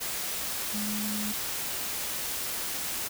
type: tone in noise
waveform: sine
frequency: 210 Hz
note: G#3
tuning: 19 cents sharp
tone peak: -32 dBFS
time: 0.73-1.33 s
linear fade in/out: 20 ms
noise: white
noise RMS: -33 dBFS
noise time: 0-3.09 s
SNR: -2 dB
effects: none